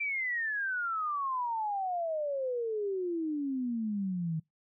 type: exponential sweep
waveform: sine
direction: down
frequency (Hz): 2365 to 155.56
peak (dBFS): -30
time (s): 0-4.4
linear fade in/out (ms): 10
effects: noise-tail reverb RT60 0.2 s tail -26 dB re dry